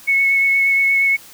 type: tone with vibrato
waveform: sine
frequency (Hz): 2200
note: C#7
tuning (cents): -14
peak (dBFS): -12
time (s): 0.07-1.17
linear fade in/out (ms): 20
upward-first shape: sine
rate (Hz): 8.5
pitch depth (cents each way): 12
effects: white hiss -42 dBFS RMS until 1.33 s